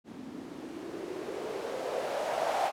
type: noise with low-pass filter sweep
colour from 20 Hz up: violet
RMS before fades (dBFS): -35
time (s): 0.04-2.72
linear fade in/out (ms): 50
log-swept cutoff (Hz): 230 to 750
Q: 4.4
effects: none